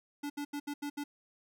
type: tone bursts at uneven times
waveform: square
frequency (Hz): 289.4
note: D4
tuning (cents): -25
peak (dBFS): -36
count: 6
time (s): 0.23-0.3 / 0.37-0.45 / 0.53-0.6 / 0.67-0.74 / 0.82-0.9 / 0.97-1.04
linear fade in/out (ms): 10
effects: none